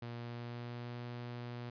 sawtooth tone with pitch glide, 118.7 to 120.84 Hz, A#2 to B2, +32 to -37 cents, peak -38 dBFS, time 0.02-1.7 s, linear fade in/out 5 ms, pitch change +31 cents, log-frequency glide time 0.14-0.97 s, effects resampled to 11025 Hz

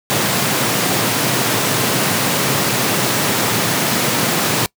pink high-pass noise, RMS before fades -17 dBFS, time 0.1-4.66 s, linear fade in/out 0 ms, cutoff 110 Hz, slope 48 dB/octave, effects noise-tail reverb RT60 0.1 s tail -24 dB re dry

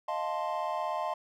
triangle chord, F dominant seventh, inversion third, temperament equal, 622.3 / 698.5 / 880 / 1046.5 Hz, Eb5 / F5 / A5 / C6, 0 / 0 / 0 / 0 cents, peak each -34 dBFS, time 0.08-1.14 s, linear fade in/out 5 ms, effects none

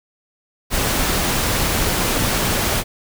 pink noise, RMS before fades -19 dBFS, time 0.7-2.84 s, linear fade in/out 50 ms, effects none

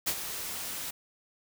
white noise with ADSR envelope, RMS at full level -27 dBFS, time 0.06-0.91 s, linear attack 18 ms, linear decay 61 ms, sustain -10 dB, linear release 8 ms, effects none

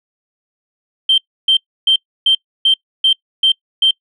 sine tone bursts, 3136 Hz, G7, in tune, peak -7 dBFS, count 8, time 1.09-3.91 s, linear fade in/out 5 ms, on 90 ms, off 300 ms, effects noise-tail reverb RT60 0.1 s tail -25 dB re dry + tanh soft clip ceiling -3 dBFS

